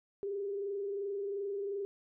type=tone with frequency modulation; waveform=sine; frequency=400 Hz; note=G4; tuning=35 cents sharp; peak=-34 dBFS; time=0.23-1.85 s; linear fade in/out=0 ms; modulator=22.8 Hz; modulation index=0.49; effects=none